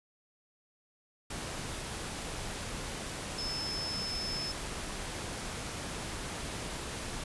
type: tone in noise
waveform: sine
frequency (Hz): 5240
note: E8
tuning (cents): -11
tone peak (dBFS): -35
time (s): 3.38-4.52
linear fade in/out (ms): 5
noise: pink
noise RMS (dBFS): -39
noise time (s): 1.3-7.24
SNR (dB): +1
effects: resampled to 24000 Hz